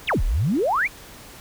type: exponential two-way sweep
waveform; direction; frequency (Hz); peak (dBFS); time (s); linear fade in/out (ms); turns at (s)
sine; down then up; 4186 to 30.87 to 2531; -18; 0.07-0.88; 20; 0.23
effects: pink hiss -43 dBFS RMS until 1.4 s